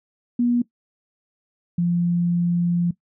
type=tone pair in turn; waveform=sine; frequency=241.2 / 173.4 Hz; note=B3 / F3; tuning=-41 / -12 cents; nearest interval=tritone; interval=571 cents; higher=first; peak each=-16 / -17 dBFS; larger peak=first; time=0.39-0.62 / 1.78-2.91 s; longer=second; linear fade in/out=5 ms; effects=noise-tail reverb RT60 0.1 s tail -18 dB re dry